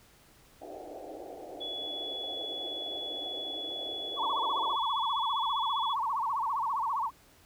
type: band-pass noise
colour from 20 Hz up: white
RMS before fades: -44 dBFS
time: 0.61-4.76 s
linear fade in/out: 10 ms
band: 280 to 790 Hz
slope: 96 dB/octave
type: tone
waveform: sine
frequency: 3400 Hz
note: G#7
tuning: 40 cents sharp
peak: -35 dBFS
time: 1.6-5.95 s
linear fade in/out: 20 ms
type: tone with vibrato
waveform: sine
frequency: 1005 Hz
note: B5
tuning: 30 cents sharp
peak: -28 dBFS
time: 4.16-7.11 s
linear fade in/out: 50 ms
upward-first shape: sine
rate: 15 Hz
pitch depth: 230 cents each way
effects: pink hiss -60 dBFS RMS until 7.45 s